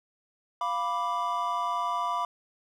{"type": "chord", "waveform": "triangle", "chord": "B diminished", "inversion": "second", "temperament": "equal", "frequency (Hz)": [698.5, 987.8, 1174.7], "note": ["F5", "B5", "D6"], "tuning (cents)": [0, 0, 0], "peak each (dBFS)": [-32, -28, -29], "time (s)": [0.61, 2.25], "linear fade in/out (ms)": 2, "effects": []}